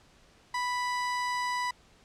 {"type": "tone", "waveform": "30% pulse", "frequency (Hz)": 987.8, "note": "B5", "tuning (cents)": 0, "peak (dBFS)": -26, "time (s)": [0.54, 1.71], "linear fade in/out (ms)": 5, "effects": ["pink hiss -60 dBFS RMS until 2.04 s", "low-pass 7000 Hz 12 dB/octave"]}